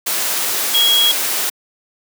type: tone in noise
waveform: sine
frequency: 3300 Hz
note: G#7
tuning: 12 cents flat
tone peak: -11 dBFS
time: 0.74-1.12 s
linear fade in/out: 10 ms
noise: white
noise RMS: -19 dBFS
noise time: 0.06-1.5 s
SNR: +5 dB
effects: high-pass 300 Hz 12 dB/octave